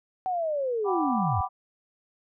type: linear sweep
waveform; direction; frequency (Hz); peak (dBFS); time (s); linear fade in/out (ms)
sine; down; 759 to 78.4; -25; 0.26-1.41; 0
type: chord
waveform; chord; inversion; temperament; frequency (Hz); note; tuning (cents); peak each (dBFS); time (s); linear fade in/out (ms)
sine; G major seventh; third; equal with one note detuned; 742.6 / 784 / 987.8 / 1174.7; F#5 / G5 / B5 / D6; +6 / 0 / 0 / 0; -31; 0.84-1.49; 50
effects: none